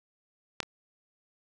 clicks, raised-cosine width 0.2 ms, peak -11 / -26 dBFS, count 2, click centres 0.603 / 0.63 s, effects none

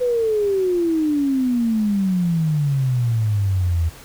sine exponential sweep, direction down, 504 to 80 Hz, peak -16 dBFS, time 0-3.9 s, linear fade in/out 20 ms, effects pink hiss -42 dBFS RMS until 4.04 s

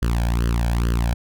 sawtooth tone with flanger, 58.27 Hz, A#1, in tune, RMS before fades -20 dBFS, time 0.02-1.14 s, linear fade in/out 5 ms, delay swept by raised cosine 0.64 to 1.27 ms, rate 2.3 Hz, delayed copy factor +1, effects none

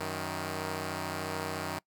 5% pulse tone pair together, 93.74 / 156.7 Hz, F#2 / D#3, +23 / +13 cents, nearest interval major sixth, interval 890 cents, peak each -25 dBFS, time 0-1.79 s, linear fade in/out 5 ms, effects noise-tail reverb RT60 0.1 s tail -23 dB re dry

